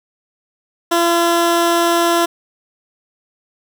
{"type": "tone", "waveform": "15% pulse", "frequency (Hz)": 340.4, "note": "F4", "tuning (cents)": -44, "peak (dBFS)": -6, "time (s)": [0.91, 2.26], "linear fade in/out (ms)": 10, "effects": []}